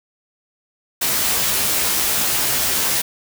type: noise with comb filter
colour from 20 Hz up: white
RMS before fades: -19 dBFS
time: 1.01-3.02 s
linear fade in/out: 10 ms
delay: 15 ms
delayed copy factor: +0.65
effects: none